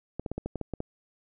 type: clicks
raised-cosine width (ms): 2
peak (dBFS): -19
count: 9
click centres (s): 0.196 / 0.262 / 0.316 / 0.38 / 0.46 / 0.557 / 0.613 / 0.737 / 0.804
effects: none